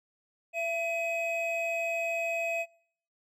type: tone pair together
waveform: triangle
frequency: 671.7 / 2536 Hz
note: E5 / D#7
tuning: +32 / +32 cents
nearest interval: octave + major seventh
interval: 2300 cents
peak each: -30 / -30 dBFS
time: 0.53-2.66 s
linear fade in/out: 50 ms
effects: noise-tail reverb RT60 0.6 s tail -25 dB re dry